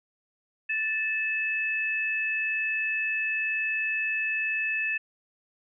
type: tone pair together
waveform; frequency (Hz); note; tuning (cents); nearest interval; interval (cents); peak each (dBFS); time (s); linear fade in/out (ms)
sine; 1760 / 2601; A6 / E7; 0 / -24; perfect fifth; 676; -30 / -27; 0.69-4.98; 10
effects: none